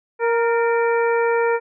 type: harmonic tone with a mistuned harmonic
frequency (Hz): 466.2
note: A#4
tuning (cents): 0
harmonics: 1 / 2 / 3 / 4 / 5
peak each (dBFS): -17 / -23 / -27 / -29 / -31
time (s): 0.19-1.6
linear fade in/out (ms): 50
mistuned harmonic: 4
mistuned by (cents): -42
effects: none